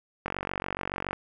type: click train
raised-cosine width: 0.5 ms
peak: -15 dBFS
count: 42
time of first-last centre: 0.26-1.13 s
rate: 47.1 Hz
effects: none